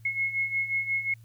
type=beating tone pair; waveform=sine; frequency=2169 / 2174.6 Hz; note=C#7 / C#7; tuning=-38 / -34 cents; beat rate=5.6 Hz; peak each=-32 / -27 dBFS; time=0.05-1.14 s; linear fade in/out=5 ms; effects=added 113 Hz sine -48 dBFS peak until 1.24 s + white hiss -66 dBFS RMS until 1.24 s